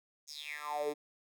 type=tone with high-pass filter sweep; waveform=10% pulse; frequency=148.7 Hz; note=D3; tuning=22 cents sharp; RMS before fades=-39 dBFS; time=0.27-0.94 s; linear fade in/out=20 ms; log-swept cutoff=6300 to 330 Hz; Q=7.4; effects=none